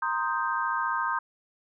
sine chord, C minor seventh, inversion third, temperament equal, 932.3 / 1046.5 / 1244.5 / 1568 Hz, Bb5 / C6 / Eb6 / G6, 0 / 0 / 0 / 0 cents, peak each -31 dBFS, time 0.02-1.19 s, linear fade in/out 5 ms, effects none

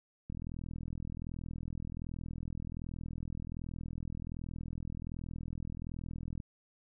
click train, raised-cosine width 5 ms, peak -29 dBFS, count 253, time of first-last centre 0.3-6.402 s, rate 41.3 Hz, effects none

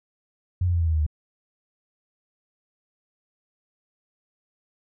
sine tone with pitch steps, 90.6 / 87.92 / 85.32 / 82.79 / 80.34 / 77.97 / 75.66 Hz, F#2 / F2 / F2 / E2 / E2 / D#2 / D#2, -36 / +12 / -40 / +8 / -44 / +4 / -48 cents, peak -19 dBFS, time 0.61-1.065 s, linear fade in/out 5 ms, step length 65 ms, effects none

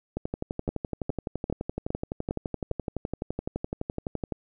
two click trains, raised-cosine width 2 ms, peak -16 / -15 dBFS, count 50 / 6, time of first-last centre 0.17-4.323 / 0.69-2.714 s, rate 11.8 / 2.47 Hz, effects none

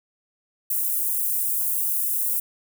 white high-pass noise, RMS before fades -24 dBFS, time 0.7-2.4 s, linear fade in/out 5 ms, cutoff 10000 Hz, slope 24 dB/octave, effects none

